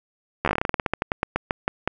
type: slowing click train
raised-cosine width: 0.5 ms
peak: -6 dBFS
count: 22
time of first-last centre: 0.45-1.876 s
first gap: 12 ms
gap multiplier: 1.15
effects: none